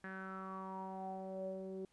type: tone with low-pass filter sweep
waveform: sawtooth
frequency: 190.1 Hz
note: F#3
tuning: 47 cents sharp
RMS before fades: -45 dBFS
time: 0.04-1.85 s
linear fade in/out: 2 ms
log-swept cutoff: 1700 to 420 Hz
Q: 8.1
effects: pink hiss -75 dBFS RMS until 1.92 s + resampled to 24000 Hz